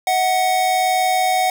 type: tone pair together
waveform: square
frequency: 641 / 742.3 Hz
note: E5 / F#5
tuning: -49 / +5 cents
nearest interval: minor third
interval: 254 cents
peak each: -26 / -16 dBFS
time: 0.07-1.5 s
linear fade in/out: 2 ms
effects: 7-bit